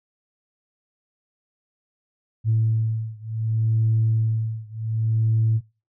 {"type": "beating tone pair", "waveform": "sine", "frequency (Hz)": [111.1, 111.77], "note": ["A2", "A2"], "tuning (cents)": [17, 28], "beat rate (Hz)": 0.67, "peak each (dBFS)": [-21, -22], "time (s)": [2.44, 5.61], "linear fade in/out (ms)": 50, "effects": ["noise-tail reverb RT60 0.3 s tail -23 dB re dry", "tanh soft clip ceiling -12 dBFS"]}